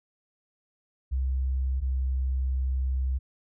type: tone pair in turn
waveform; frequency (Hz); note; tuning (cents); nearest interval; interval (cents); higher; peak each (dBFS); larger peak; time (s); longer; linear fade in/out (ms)
sine; 65.41 / 65.16; C2 / C2; 0 / -7; unison; 7; first; -24; neither; 1.11-1.81 / 1.81-3.19; second; 20
effects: none